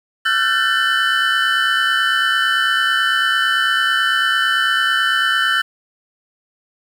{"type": "tone cluster", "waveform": "triangle", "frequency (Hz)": [1353, 1487, 1556, 1773, 3010], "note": ["E6", "F#6", "G6", "A6", "F#7"], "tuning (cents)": [45, 8, -13, 13, 29], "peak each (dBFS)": -19, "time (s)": [0.25, 5.62], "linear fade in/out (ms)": 10, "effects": ["7-bit"]}